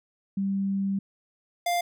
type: tone pair in turn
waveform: sine / square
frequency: 196 / 698.5 Hz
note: G3 / F5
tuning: 0 / 0 cents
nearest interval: octave + minor seventh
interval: 2200 cents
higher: second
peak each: -24 dBFS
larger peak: neither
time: 0.37-0.99 / 1.66-1.81 s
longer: first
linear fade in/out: 5 ms
effects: none